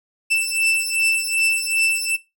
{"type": "beating tone pair", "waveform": "40% pulse", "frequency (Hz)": [2658, 2660.6], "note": ["E7", "E7"], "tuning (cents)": [14, 15], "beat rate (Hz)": 2.6, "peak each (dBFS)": -19, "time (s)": [0.3, 2.17], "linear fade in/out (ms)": 20, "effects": ["noise-tail reverb RT60 0.2 s tail -17 dB re dry"]}